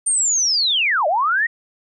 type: linear two-way sweep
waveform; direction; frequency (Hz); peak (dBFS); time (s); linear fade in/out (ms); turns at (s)
sine; down then up; 8990 to 572 to 1919; -15; 0.06-1.47; 10; 1.07
effects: none